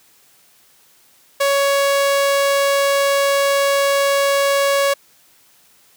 sawtooth tone, 558 Hz, C#5, 11 cents sharp, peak -10 dBFS, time 1.4-4.94 s, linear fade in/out 10 ms, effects white hiss -53 dBFS RMS until 5.96 s + high-pass 80 Hz 12 dB/octave

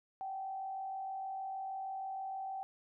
sine tone with frequency modulation, 771 Hz, G5, 29 cents flat, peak -38 dBFS, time 0.21-2.63 s, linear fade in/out 0 ms, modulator 46.4 Hz, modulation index 0.41, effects none

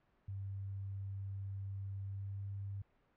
sine tone with pitch glide, 98 to 99.14 Hz, G2 to G2, 0 to +20 cents, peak -40 dBFS, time 0.28-2.82 s, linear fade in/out 5 ms, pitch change +20 cents, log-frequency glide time 2.03-2.46 s, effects pink hiss -74 dBFS RMS until 3.16 s + low-pass 2000 Hz 12 dB/octave

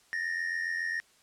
triangle tone pair together, 1777.5 / 1864.7 Hz, A6 / A#6, +17 / 0 cents, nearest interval minor second, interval 83 cents, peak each -33 / -30 dBFS, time 0.13-1 s, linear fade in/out 0 ms, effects white hiss -63 dBFS RMS until 1.22 s + low-pass 9000 Hz 12 dB/octave

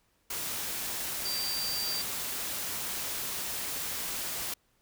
sine tone in noise, 4695 Hz, D8, 1 cent flat, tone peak -32 dBFS, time 1.25-2.02 s, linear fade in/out 5 ms, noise white, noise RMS -35 dBFS, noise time 0.3-4.54 s, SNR 0 dB, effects pink hiss -71 dBFS RMS until 4.81 s

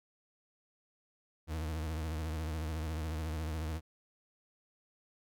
40% pulse tone with vibrato, 78.8 Hz, D#2, 23 cents sharp, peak -34 dBFS, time 1.47-3.81 s, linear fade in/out 50 ms, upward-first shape triangle, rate 14 Hz, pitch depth 98 cents each way, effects none

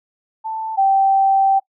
sine tone pair in turn, 884 / 778.7 Hz, A5 / G5, +8 / -12 cents, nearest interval major second, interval 220 cents, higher first, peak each -22 / -11 dBFS, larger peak second, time 0.44-0.77 / 0.77-1.6 s, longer second, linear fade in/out 20 ms, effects noise-tail reverb RT60 0.1 s tail -24 dB re dry

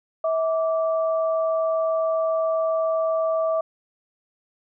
sine tone pair together, 646.5 / 1166 Hz, E5 / D6, -34 / -13 cents, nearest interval minor seventh, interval 1021 cents, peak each -20 / -29 dBFS, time 0.24-3.61 s, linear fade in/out 5 ms, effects none

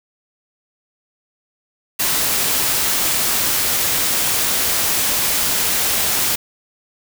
white noise, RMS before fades -18 dBFS, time 1.99-6.36 s, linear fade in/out 10 ms, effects none

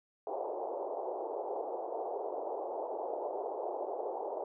pink band-pass noise, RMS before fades -38 dBFS, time 0.27-4.44 s, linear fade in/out 2 ms, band 380 to 870 Hz, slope 48 dB/octave, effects none

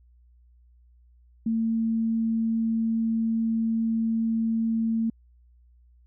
sine tone, 225.6 Hz, A3, 44 cents sharp, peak -22 dBFS, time 1.46-5.1 s, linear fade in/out 5 ms, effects added 60 Hz sine -54 dBFS peak until 6.06 s

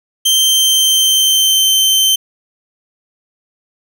sawtooth tone with pitch glide, 3136 to 3104 Hz, G7 to G7, 0 to -18 cents, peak -6 dBFS, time 0.25-2.16 s, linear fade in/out 10 ms, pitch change -18 cents, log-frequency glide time 0.38-1.66 s, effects none

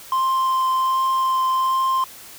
triangle tone with vibrato, 1046.5 Hz, C6, in tune, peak -15 dBFS, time 0.12-2.04 s, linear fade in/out 2 ms, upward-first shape triangle, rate 1.3 Hz, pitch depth 10 cents each way, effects white hiss -41 dBFS RMS until 2.38 s

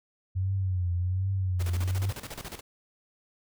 sine tone with vibrato, 92.1 Hz, F#2, 7 cents flat, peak -25 dBFS, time 0.35-2.12 s, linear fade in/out 20 ms, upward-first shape triangle, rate 1.3 Hz, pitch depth 100 cents each way
pink noise with tremolo, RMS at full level -38 dBFS, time 1.59-2.61 s, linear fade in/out 20 ms, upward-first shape square, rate 14 Hz, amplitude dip 75%
effects none

